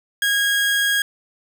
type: tone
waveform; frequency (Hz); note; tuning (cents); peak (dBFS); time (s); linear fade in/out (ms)
30% pulse; 1639; G#6; -23; -14; 0.22-1.02; 2
effects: none